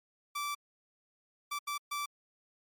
sawtooth tone bursts at uneven times, 1164 Hz, D6, 16 cents flat, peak -30 dBFS, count 4, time 0.35-0.55 / 1.51-1.59 / 1.67-1.78 / 1.91-2.06 s, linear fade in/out 10 ms, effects MP3 96 kbps

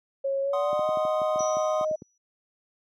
sine tone with pitch glide, 547 to 621.1 Hz, C#5 to D#5, -23 to -3 cents, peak -24 dBFS, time 0.24-1.96 s, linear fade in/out 10 ms, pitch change +220 cents, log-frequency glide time 0.42-0.88 s
triangle chord, C diminished, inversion second, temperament equal, 740 / 1046.5 / 1244.5 Hz, Gb5 / C6 / Eb6, 0 / 0 / 0 cents, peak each -31 dBFS, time 0.53-1.85 s, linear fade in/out 5 ms
clicks, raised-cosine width 3 ms, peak -26 dBFS, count 12, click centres 0.73 / 0.793 / 0.89 / 0.972 / 1.051 / 1.217 / 1.359 / 1.406 / 1.569 / 1.811 / 1.912 / 2.021 s
sine tone with exponential decay, 5880 Hz, F#8, 12 cents flat, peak -31 dBFS, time 1.39-2.18 s, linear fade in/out 5 ms, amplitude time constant 170 ms
effects high-pass 150 Hz 12 dB/octave

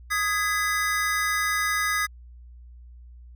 square chord, G# minor, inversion second, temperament equal with one note detuned, 1244.5 / 1661.2 / 2012 Hz, D#6 / G#6 / B6, 0 / 0 / +32 cents, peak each -28 dBFS, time 0.1-2.07 s, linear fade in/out 20 ms, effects added 60 Hz sine -43 dBFS peak until 3.35 s

